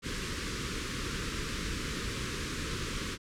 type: band-stop noise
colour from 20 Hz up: pink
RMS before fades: -35 dBFS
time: 0.02-3.18 s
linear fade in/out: 50 ms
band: 490 to 1100 Hz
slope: 48 dB/octave
effects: low-pass 7000 Hz 12 dB/octave